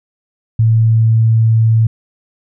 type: tone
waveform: sine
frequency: 112.4 Hz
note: A2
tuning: 37 cents sharp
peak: -7 dBFS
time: 0.59-1.87 s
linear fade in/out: 5 ms
effects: none